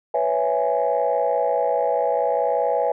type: chord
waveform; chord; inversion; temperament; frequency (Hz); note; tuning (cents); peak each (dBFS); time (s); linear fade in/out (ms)
sine; C# minor seventh; third; equal; 493.9 / 554.4 / 659.3 / 830.6; B4 / C#5 / E5 / G#5; 0 / 0 / 0 / 0; -23; 0.14-2.92; 5
effects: tanh soft clip ceiling -10 dBFS